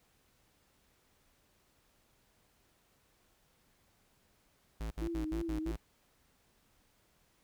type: tone bursts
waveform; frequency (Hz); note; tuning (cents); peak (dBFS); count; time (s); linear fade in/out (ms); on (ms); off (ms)
square; 55; A1; 0; -37; 6; 4.8-5.765; 10; 110; 61
type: tone with vibrato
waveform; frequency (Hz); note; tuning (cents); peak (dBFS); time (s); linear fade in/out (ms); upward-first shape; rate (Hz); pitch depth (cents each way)
sine; 323.9; E4; -30; -35; 5.01-5.72; 10; sine; 3.1; 76
effects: pink hiss -71 dBFS RMS until 7.43 s